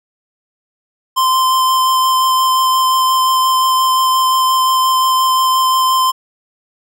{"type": "tone with vibrato", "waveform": "square", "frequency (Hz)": 1039, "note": "C6", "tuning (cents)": -12, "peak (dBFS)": -11, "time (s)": [1.16, 6.12], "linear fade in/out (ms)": 20, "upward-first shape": "sine", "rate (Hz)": 5.7, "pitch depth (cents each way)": 10, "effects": []}